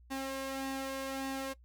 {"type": "tone with flanger", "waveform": "sawtooth", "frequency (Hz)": 268.7, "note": "C4", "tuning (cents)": 46, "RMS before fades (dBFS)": -38, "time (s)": [0.1, 1.54], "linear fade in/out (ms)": 20, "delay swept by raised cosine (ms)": [1.1, 1.97], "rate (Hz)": 1.7, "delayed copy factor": 0.5, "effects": ["noise-tail reverb RT60 0.1 s tail -20 dB re dry", "added 60 Hz sine -56 dBFS peak until 1.64 s"]}